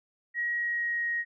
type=tone with pitch glide; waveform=sine; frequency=1900 to 1881.4 Hz; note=A#6 to A#6; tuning=+33 to +15 cents; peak=-27 dBFS; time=0.34-1.25 s; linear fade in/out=50 ms; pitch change=-18 cents; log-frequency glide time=0.54-1.09 s; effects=none